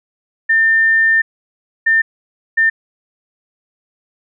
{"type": "tone bursts at uneven times", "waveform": "sine", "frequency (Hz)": 1800, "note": "A6", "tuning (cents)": 39, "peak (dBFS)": -9, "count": 3, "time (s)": [[0.49, 1.22], [1.86, 2.02], [2.57, 2.7]], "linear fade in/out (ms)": 10, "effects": []}